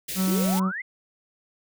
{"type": "band-stop noise", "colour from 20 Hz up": "white", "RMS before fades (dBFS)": -32, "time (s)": [0.08, 0.6], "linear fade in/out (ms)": 10, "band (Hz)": [600, 1700], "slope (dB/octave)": 48}
{"type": "harmonic tone", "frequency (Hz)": 188.3, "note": "F#3", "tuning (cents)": 31, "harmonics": [1, 2, 3, 4, 5, 6, 7, 8], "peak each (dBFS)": [-21, -38, -39, -45, -44, -44, -39, -48], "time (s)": [0.15, 0.72], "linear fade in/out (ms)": 50}
{"type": "exponential sweep", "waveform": "sine", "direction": "up", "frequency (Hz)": [294.4, 2160], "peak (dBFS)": -29, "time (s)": [0.27, 0.82], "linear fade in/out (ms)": 10}
{"effects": []}